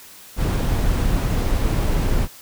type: noise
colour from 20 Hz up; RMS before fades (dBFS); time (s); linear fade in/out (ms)
brown; -19; 0.36-2.28; 50
effects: white hiss -43 dBFS RMS until 2.41 s